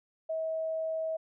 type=tone; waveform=sine; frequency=642 Hz; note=E5; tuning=46 cents flat; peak=-30 dBFS; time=0.29-1.17 s; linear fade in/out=10 ms; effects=none